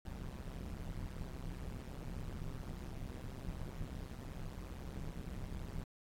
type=noise with amplitude modulation; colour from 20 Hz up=brown; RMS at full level=-40 dBFS; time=0.05-5.84 s; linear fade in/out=5 ms; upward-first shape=sine; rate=131 Hz; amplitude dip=100%; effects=AAC 64 kbps